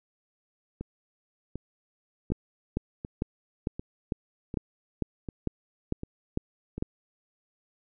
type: two click trains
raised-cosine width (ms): 3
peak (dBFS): -22 / -14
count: 9 / 11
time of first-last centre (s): 0.81-6.78 / 2.32-6.825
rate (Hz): 1.34 / 2.22
effects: none